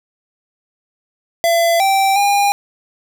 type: tone with pitch steps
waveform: square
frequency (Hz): 675 / 779 / 808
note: E5 / G5 / G#5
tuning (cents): +41 / -11 / -48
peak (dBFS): -12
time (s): 1.44-2.52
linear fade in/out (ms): 0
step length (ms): 360
effects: none